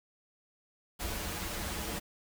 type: noise with comb filter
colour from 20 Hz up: pink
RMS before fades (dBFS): -37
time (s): 0.99-2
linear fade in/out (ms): 20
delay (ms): 7.7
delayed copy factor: -0.75
effects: none